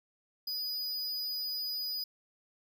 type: tone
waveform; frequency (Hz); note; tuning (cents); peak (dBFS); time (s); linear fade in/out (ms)
square; 4947; D#8; -11; -34; 0.47-2.04; 5
effects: none